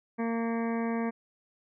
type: harmonic tone with a mistuned harmonic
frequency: 230 Hz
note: A#3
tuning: 23 cents flat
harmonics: 1 / 2 / 3 / 4 / 5 / 7 / 8 / 9 / 10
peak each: -29 / -35 / -39 / -41 / -43 / -46 / -47 / -48 / -49 dBFS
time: 0.18-1.11 s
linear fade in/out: 20 ms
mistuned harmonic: 10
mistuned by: -24 cents
effects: none